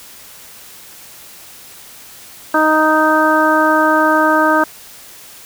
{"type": "harmonic tone", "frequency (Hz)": 311.1, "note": "D#4", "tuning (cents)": 0, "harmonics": [1, 2, 3, 4, 5], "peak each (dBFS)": [-16, -16, -16, -16, -16], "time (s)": [2.54, 4.64], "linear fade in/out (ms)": 5, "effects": ["white hiss -38 dBFS RMS until 5.45 s"]}